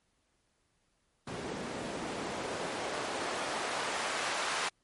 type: noise with band-pass filter sweep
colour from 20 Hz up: white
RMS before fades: -36 dBFS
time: 1.27-4.69 s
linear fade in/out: 5 ms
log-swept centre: 230 to 1100 Hz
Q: 0.77
effects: pink hiss -75 dBFS RMS until 4.83 s + MP3 48 kbps

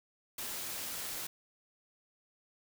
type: noise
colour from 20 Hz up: white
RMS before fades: -40 dBFS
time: 0.38-1.27 s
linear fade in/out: 5 ms
effects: none

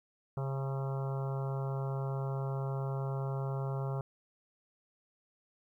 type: harmonic tone with a mistuned harmonic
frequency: 135.5 Hz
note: C#3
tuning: 39 cents flat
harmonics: 1 / 3 / 4 / 5 / 6 / 7 / 8 / 9 / 10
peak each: -33 / -43 / -45 / -47 / -49 / -50 / -51 / -52 / -53 dBFS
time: 0.37-4.01 s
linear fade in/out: 2 ms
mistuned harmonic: 6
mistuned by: +32 cents
effects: 12-bit

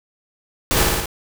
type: noise with echo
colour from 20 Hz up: pink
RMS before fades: -18 dBFS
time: 0.71-0.83 s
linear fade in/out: 0 ms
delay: 57 ms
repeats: 4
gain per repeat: -2 dB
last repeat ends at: 1.058 s
effects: none

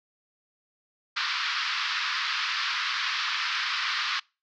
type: band-pass noise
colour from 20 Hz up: pink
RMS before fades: -29 dBFS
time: 1.16-4.2 s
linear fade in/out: 10 ms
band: 1100 to 5100 Hz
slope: 48 dB/octave
effects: noise-tail reverb RT60 0.3 s tail -26 dB re dry

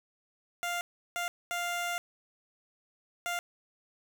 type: tone bursts at uneven times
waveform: 15% pulse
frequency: 698.5 Hz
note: F5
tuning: in tune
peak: -25 dBFS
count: 4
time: 0.63-0.81 / 1.16-1.28 / 1.51-1.98 / 3.26-3.39 s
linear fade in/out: 0 ms
effects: none

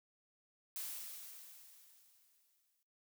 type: noise with exponential decay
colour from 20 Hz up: blue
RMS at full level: -42 dBFS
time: 0.76-2.83 s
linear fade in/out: 1 ms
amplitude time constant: 450 ms
effects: noise-tail reverb RT60 0.4 s tail -20 dB re dry

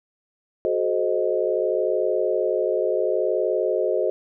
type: chord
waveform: sine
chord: F# diminished seventh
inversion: none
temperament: equal with one note detuned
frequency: 370 / 430.7 / 523.3 / 622.3 Hz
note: F#4 / A4 / C5 / Eb5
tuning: 0 / -37 / 0 / 0 cents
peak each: -25 dBFS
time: 0.65-4.1 s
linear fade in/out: 0 ms
effects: none

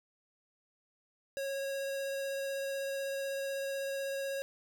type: tone with vibrato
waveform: square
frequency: 548 Hz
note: C#5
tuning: 20 cents flat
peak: -35 dBFS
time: 1.37-4.42 s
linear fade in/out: 0 ms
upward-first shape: triangle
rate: 16 Hz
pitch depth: 11 cents each way
effects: 12-bit

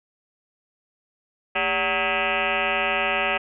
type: tone with frequency modulation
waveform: sine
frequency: 1631 Hz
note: G#6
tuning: 32 cents flat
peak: -20 dBFS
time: 1.55-3.38 s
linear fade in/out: 10 ms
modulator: 176 Hz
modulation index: 6.8
effects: none

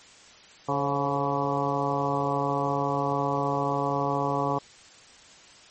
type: harmonic tone with a mistuned harmonic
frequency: 141.4 Hz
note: C#3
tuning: 35 cents sharp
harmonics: 1 / 2 / 3 / 4 / 5 / 6 / 7 / 8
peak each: -32 / -32 / -32 / -32 / -32 / -32 / -32 / -32 dBFS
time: 0.68-4.59 s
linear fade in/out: 10 ms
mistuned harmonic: 4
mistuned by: -60 cents
effects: white hiss -51 dBFS RMS until 5.7 s + MP3 32 kbps

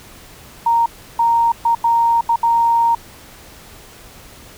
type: tone bursts at uneven times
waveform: sine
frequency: 929 Hz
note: A#5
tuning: 6 cents flat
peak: -11 dBFS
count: 6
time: 0.66-0.86 / 1.19-1.52 / 1.65-1.75 / 1.84-2.21 / 2.29-2.36 / 2.43-2.95 s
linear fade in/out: 5 ms
effects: pink hiss -41 dBFS RMS until 4.57 s

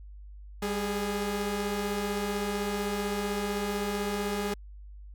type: tone pair together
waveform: sawtooth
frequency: 199.77 / 415.3 Hz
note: G3 / G#4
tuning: +33 / 0 cents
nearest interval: octave + minor second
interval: 1267 cents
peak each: -28 dBFS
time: 0.62-4.54 s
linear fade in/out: 5 ms
effects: added 50 Hz sine -43 dBFS peak until 5.14 s

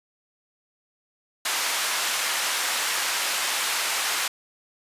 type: band-pass noise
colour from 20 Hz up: pink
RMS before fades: -26 dBFS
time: 1.45-4.28 s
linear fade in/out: 5 ms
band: 1100 to 12000 Hz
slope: 12 dB/octave
effects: resampled to 32000 Hz

